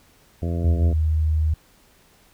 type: harmonic tone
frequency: 84.9 Hz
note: F2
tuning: 48 cents flat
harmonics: 1 / 2 / 3 / 4 / 5 / 6 / 7 / 8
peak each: -23 / -29 / -33 / -35 / -37 / -39 / -40 / -41 dBFS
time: 0.42-0.93 s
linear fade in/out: 5 ms
type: tone with pitch glide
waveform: sine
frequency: 78.7 to 77.98 Hz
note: D#2 to D#2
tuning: +20 to +4 cents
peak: -17 dBFS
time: 0.64-1.54 s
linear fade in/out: 5 ms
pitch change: -16 cents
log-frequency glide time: 0.95-1.28 s
effects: pink hiss -56 dBFS RMS until 2.33 s